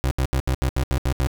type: tone bursts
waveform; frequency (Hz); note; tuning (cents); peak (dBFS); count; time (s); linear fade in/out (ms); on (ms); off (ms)
30% pulse; 66; C2; +16; -16; 9; 0.04-1.271; 0; 71; 74
effects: none